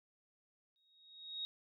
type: tone with exponential growth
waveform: sine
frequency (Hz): 3764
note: A#7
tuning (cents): +16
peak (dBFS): -37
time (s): 0.76-1.45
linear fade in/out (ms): 0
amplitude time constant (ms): 150
effects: none